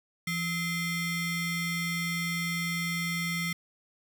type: ring-modulated tone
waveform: 40% pulse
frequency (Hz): 1120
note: C#6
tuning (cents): +18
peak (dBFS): -25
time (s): 0.27-3.53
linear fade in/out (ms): 5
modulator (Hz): 950
effects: none